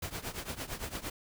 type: noise with tremolo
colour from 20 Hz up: pink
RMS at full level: -36 dBFS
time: 0.02-1.1 s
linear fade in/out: 5 ms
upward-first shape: triangle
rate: 8.8 Hz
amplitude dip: 90%
effects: none